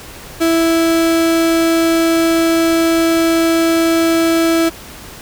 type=tone; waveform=35% pulse; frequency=329.6 Hz; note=E4; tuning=in tune; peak=-9 dBFS; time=0.4-4.7 s; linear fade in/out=20 ms; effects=pink hiss -34 dBFS RMS until 5.21 s